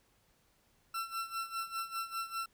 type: tone with tremolo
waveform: 40% pulse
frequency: 1347 Hz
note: E6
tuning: 37 cents sharp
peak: -33 dBFS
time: 0.94-2.46 s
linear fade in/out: 5 ms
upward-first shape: sine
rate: 5 Hz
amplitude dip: 80%
effects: pink hiss -71 dBFS RMS until 2.53 s